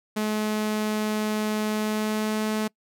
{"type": "tone with pitch glide", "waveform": "sawtooth", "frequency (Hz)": [213.8, 215.7], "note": ["A3", "A3"], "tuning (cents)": [-49, -34], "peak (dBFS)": -20, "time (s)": [0.16, 2.68], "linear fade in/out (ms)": 10, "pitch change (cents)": 15, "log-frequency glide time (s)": [1.68, 2.45], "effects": ["noise-tail reverb RT60 0.1 s tail -25 dB re dry"]}